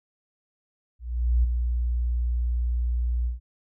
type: tone with ADSR envelope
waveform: sine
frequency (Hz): 59.9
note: A#1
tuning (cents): +48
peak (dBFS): -16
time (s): 0.99-3.4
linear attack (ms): 450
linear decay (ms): 8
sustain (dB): -6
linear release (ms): 140
effects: none